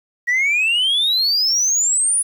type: exponential sweep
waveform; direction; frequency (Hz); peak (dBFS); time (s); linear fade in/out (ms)
sine; up; 1899 to 9956; -12; 0.27-2.23; 20
effects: tanh soft clip ceiling -13 dBFS + 8-bit